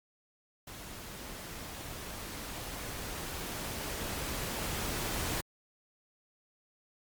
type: noise with level ramp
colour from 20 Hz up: pink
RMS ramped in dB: -46 to -34 dBFS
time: 0.67-5.41 s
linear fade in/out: 5 ms
effects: Opus 48 kbps

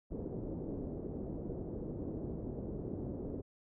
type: low-pass noise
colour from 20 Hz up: white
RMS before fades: -41 dBFS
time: 0.1-3.42 s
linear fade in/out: 20 ms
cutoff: 430 Hz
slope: 24 dB/octave
effects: none

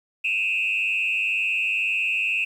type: tone with frequency modulation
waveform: sine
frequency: 2606 Hz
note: E7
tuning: 20 cents flat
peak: -20 dBFS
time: 0.24-2.45 s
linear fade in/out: 10 ms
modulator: 102 Hz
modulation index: 1.4
effects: tanh soft clip ceiling -16 dBFS + 9-bit

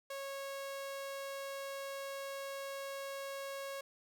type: tone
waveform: sawtooth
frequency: 550 Hz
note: C#5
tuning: 14 cents flat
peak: -37 dBFS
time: 0.1-3.81 s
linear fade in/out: 5 ms
effects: none

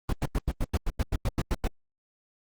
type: noise bursts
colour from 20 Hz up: brown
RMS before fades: -25 dBFS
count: 13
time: 0.09-1.675 s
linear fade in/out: 2 ms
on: 37 ms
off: 92 ms
effects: Opus 24 kbps

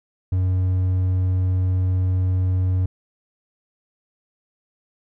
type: tone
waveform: triangle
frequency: 92.4 Hz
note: F#2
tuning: 2 cents flat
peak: -15 dBFS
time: 0.32-2.86 s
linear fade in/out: 5 ms
effects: none

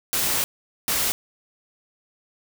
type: noise bursts at uneven times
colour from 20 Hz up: white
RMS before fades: -23 dBFS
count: 2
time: 0.13-0.44 / 0.88-1.12 s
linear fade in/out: 0 ms
effects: none

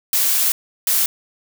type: noise bursts at uneven times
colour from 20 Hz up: blue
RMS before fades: -17 dBFS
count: 2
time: 0.13-0.52 / 0.87-1.06 s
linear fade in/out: 2 ms
effects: none

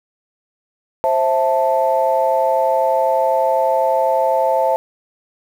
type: chord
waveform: sine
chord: A minor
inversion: first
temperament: just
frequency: 528 / 660 / 880 Hz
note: C5 / E5 / A5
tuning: +16 / +2 / 0 cents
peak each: -17 dBFS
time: 1.04-4.76 s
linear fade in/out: 0 ms
effects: tanh soft clip ceiling -4 dBFS + 7-bit

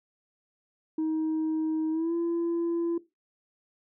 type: tone with pitch glide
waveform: sine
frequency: 315.7 to 338.4 Hz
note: D#4 to E4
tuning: +25 to +45 cents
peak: -23 dBFS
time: 0.98-2.98 s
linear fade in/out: 5 ms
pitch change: +120 cents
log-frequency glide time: 1.91-2.14 s
effects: noise-tail reverb RT60 0.2 s tail -17 dB re dry + tanh soft clip ceiling -24 dBFS

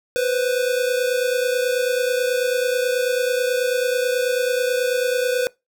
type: tone pair together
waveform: square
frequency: 494 / 523.2 Hz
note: B4 / C5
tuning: 0 / 0 cents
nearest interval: minor second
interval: 100 cents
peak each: -20 / -25 dBFS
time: 0.16-5.47 s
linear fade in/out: 0 ms
effects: noise-tail reverb RT60 0.2 s tail -22 dB re dry

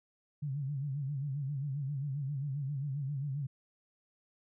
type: tone with vibrato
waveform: sine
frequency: 140 Hz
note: C#3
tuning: 18 cents sharp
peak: -33 dBFS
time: 0.42-3.47 s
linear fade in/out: 10 ms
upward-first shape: sine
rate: 7.5 Hz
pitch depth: 110 cents each way
effects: none

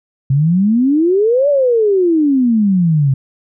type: exponential two-way sweep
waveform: sine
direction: up then down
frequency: 130.81 to 589 to 130.81 Hz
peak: -9 dBFS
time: 0.3-3.14 s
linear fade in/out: 5 ms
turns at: 1.49 s
effects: none

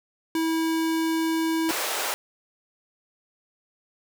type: tone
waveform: square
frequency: 324.5 Hz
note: E4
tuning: 27 cents flat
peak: -23 dBFS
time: 0.35-1.71 s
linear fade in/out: 2 ms
type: high-pass noise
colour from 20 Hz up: pink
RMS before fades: -28 dBFS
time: 1.69-2.14 s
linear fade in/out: 0 ms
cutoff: 460 Hz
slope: 24 dB/octave
effects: none

